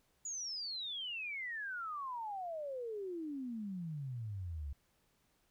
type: exponential sweep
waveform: sine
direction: down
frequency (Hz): 6940 to 67.3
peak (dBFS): -39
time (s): 0.25-4.73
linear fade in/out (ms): 5
effects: pink hiss -75 dBFS RMS until 5.5 s